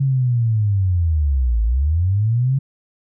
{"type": "linear two-way sweep", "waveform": "sine", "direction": "down then up", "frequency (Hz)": [138.59, 53.1, 138.59], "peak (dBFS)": -14, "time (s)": [0, 2.59], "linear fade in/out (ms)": 10, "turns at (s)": 1.63, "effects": []}